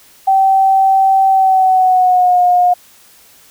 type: tone with pitch glide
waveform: sine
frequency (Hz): 772 to 716.2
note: G5 to F5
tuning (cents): -27 to +43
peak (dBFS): -7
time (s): 0.27-2.74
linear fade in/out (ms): 10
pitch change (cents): -130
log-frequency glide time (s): 1.29-2.42
effects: white hiss -45 dBFS RMS until 3.5 s